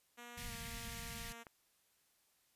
5% pulse tone with pitch glide, 239.8 to 232.4 Hz, A#3 to A#3, +49 to -5 cents, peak -39 dBFS, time 0.17-1.44 s, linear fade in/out 20 ms, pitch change -54 cents, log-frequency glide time 0.47-0.52 s
pink band-stop noise, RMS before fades -47 dBFS, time 0.37-1.33 s, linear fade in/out 10 ms, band 240 to 1700 Hz, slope 96 dB/octave
click, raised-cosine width 0.5 ms, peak -36 dBFS, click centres 1.468 s
effects white hiss -75 dBFS RMS until 2.55 s + resampled to 32000 Hz

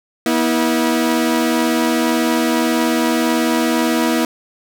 sawtooth tone pair together, 241.3 / 323.1 Hz, B3 / E4, -40 / -35 cents, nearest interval perfect fourth, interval 505 cents, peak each -13 dBFS, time 0.26-4.25 s, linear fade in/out 2 ms, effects none

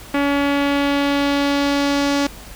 sawtooth tone with low-pass filter sweep, 283 Hz, C#4, 36 cents sharp, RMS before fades -18 dBFS, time 0.14-2.27 s, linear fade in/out 5 ms, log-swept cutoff 2400 to 5900 Hz, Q 1.4, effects added 50 Hz sine -39 dBFS peak until 2.55 s + pink hiss -39 dBFS RMS until 2.55 s

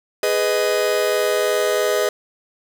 45% pulse chord, G# minor, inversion none, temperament just, 415.3 / 498.4 / 623 Hz, G#4 / B4 / D#5, 0 / +16 / +2 cents, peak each -21 / -22 / -21 dBFS, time 0.23-2.09 s, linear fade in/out 2 ms, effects none

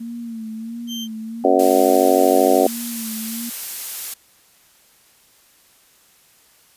sine tone with vibrato, 228 Hz, A#3, 38 cents flat, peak -27 dBFS, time 0-3.5 s, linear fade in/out 10 ms, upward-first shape sine, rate 1.5 Hz, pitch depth 63 cents each way
35% pulse tone, 3136 Hz, G7, in tune, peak -26 dBFS, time 0.87-1.08 s, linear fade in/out 50 ms
harmonic tone, 93.1 Hz, F#2, 11 cents sharp, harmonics 3 / 4 / 5 / 6 / 7 / 8, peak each -19 / -19 / -19 / -19 / -19 / -19 dBFS, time 1.44-2.67 s, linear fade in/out 5 ms
blue noise, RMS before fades -27 dBFS, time 1.59-4.14 s, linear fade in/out 5 ms
effects white hiss -54 dBFS RMS until 6.76 s + resampled to 32000 Hz

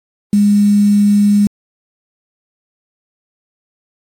sine tone with quantisation, 205 Hz, G#3, 22 cents flat, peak -7 dBFS, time 0.33-1.47 s, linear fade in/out 2 ms, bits 5, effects AAC 48 kbps

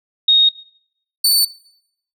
sine / sawtooth tone pair in turn, 3729 / 4509 Hz, A#7 / C#8, 0 / +29 cents, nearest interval minor third, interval 329 cents, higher second, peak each -8 dBFS, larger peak neither, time 0.28-0.49 / 1.24-1.45 s, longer neither, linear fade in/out 5 ms, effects noise-tail reverb RT60 0.7 s tail -21 dB re dry

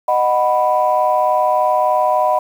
sine chord, B major, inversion first, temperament just, 617.4 / 740.8 / 987.8 Hz, D#5 / F#5 / B5, -14 / +2 / 0 cents, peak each -16 dBFS, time 0.08-2.39 s, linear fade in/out 5 ms, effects tanh soft clip ceiling -3 dBFS + 7-bit

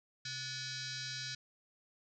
sine tone with frequency modulation, 130.81 Hz, C3, in tune, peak -39 dBFS, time 0.25-1.35 s, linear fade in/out 5 ms, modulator 800 Hz, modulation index 7, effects none

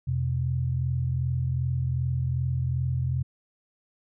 sine tone pair together, 85.5 / 128.1 Hz, F2 / C3, -36 / -36 cents, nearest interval perfect fifth, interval 700 cents, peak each -29 / -25 dBFS, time 0.07-3.23 s, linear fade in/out 10 ms, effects none

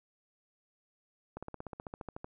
slowing click train, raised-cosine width 1 ms, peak -27 dBFS, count 14, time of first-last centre 1.37-2.245 s, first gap 56 ms, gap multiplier 1.03, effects none

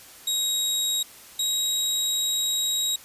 25% pulse tone pair in turn, 3800 / 3815 Hz, A#7 / A#7, +33 / +39 cents, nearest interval unison, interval 6 cents, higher second, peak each -19 / -19 dBFS, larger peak neither, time 0.27-1.03 / 1.39-2.96 s, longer second, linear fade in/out 5 ms, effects white hiss -47 dBFS RMS until 3.04 s + resampled to 32000 Hz

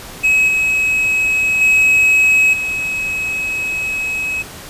triangle tone with level steps, 2557 Hz, D#7, 47 cents sharp, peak -8 / -11 / -7 / -16 dBFS, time 0.23-4.43 s, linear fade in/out 20 ms, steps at 0.48 / 1.61 / 2.53 s, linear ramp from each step 5 ms, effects pink hiss -33 dBFS RMS until 4.69 s + resampled to 32000 Hz

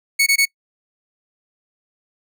sawtooth tone bursts, 2217 Hz, C#7, in tune, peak -9 dBFS, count 3, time 0.19-0.455 s, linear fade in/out 10 ms, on 75 ms, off 20 ms, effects noise-tail reverb RT60 0.1 s tail -25 dB re dry

